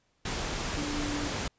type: tone in noise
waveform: sine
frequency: 292.7 Hz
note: D4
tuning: 6 cents flat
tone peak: -33 dBFS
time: 0.77-1.28 s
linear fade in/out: 5 ms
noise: pink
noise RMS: -33 dBFS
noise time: 0.25-1.48 s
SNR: -3 dB
effects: pink hiss -72 dBFS RMS until 1.58 s + resampled to 16000 Hz